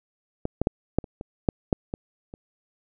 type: clicks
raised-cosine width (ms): 2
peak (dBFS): -13 / -9 / -6 / -6 / -26 / -21 / -6 / -6 / -16 / -26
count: 10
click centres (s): 0.454 / 0.616 / 0.671 / 0.986 / 1.042 / 1.211 / 1.488 / 1.728 / 1.939 / 2.339
effects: none